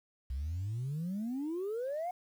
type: exponential sweep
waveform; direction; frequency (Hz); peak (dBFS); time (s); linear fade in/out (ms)
sine; up; 61.74 to 740; -32; 0.3-2.11; 5
effects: tanh soft clip ceiling -31 dBFS + 10-bit